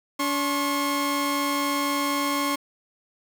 sawtooth tone pair together, 285.5 / 1078 Hz, D4 / C#6, -49 / -49 cents, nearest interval octave + major seventh, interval 2300 cents, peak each -22 dBFS, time 0.19-2.56 s, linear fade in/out 10 ms, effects 7-bit

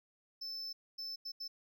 triangle tone bursts at uneven times, 5274 Hz, E8, in tune, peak -39 dBFS, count 4, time 0.41-0.73 / 0.98-1.16 / 1.25-1.32 / 1.4-1.48 s, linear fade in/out 10 ms, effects none

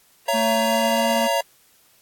square chord, A# diminished, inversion first, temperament just, 559.4 / 671.3 / 932.3 Hz, C#5 / E5 / A#5, +16 / +31 / 0 cents, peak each -24 dBFS, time 0.28-1.41 s, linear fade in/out 5 ms
square tone with pitch glide, 224.8 to 229.7 Hz, A3 to A#3, +37 to -25 cents, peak -25 dBFS, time 0.33-1.28 s, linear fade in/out 20 ms, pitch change +38 cents, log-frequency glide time 0.62-1.04 s
effects white hiss -57 dBFS RMS until 2.01 s + AAC 64 kbps

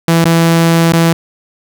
sawtooth tone with dropouts, 166.2 Hz, E3, 15 cents sharp, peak -3 dBFS, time 0.08-1.13 s, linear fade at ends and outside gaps 2 ms, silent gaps 0.243-0.254 / 0.923-0.934 s, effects none

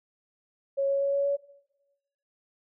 sine tone with pitch steps, 551 / 554.2 / 557.4 / 560.6 / 563.9 Hz, C#5 / C#5 / C#5 / C#5 / C#5, -11 / -1 / +9 / +19 / +30 cents, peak -23 dBFS, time 0.77-1.37 s, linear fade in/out 20 ms, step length 120 ms, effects noise-tail reverb RT60 0.9 s tail -18 dB re dry

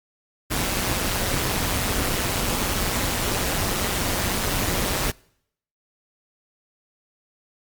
pink noise with amplitude modulation, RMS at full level -21 dBFS, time 0.5-5.12 s, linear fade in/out 20 ms, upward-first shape sine, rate 189 Hz, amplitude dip 70%, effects noise-tail reverb RT60 0.7 s tail -25 dB re dry + Opus 48 kbps

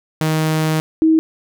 sawtooth / sine tone pair in turn, 157.1 / 319.1 Hz, D#3 / D#4, +17 / +44 cents, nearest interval octave, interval 1227 cents, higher second, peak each -11 / -9 dBFS, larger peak second, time 0.21-0.8 / 1.02-1.19 s, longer first, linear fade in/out 0 ms, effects none

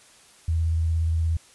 sine tone with vibrato, 81.6 Hz, E2, 17 cents flat, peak -20 dBFS, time 0.48-1.37 s, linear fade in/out 5 ms, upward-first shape sine, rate 17 Hz, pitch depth 26 cents each way, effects white hiss -53 dBFS RMS until 1.54 s + resampled to 24000 Hz

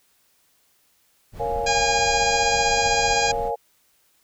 brown noise, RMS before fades -35 dBFS, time 1.32-3.52 s, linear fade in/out 50 ms
sine chord, Bb minor seventh, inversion none, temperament equal, 466.2 / 554.4 / 698.5 / 830.6 Hz, Bb4 / Db5 / F5 / Ab5, 0 / 0 / 0 / 0 cents, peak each -27 / -30 / -29 / -27 dBFS, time 1.39-3.56 s, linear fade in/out 20 ms
harmonic tone, 815 Hz, G#5, 33 cents flat, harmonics 1 / 2 / 3 / 4 / 5 / 6 / 7 / 8 / 9, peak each -23 / -28 / -26 / -32 / -31 / -29 / -35 / -30 / -33 dBFS, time 1.66-3.32 s, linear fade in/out 10 ms
effects white hiss -63 dBFS RMS until 4.23 s

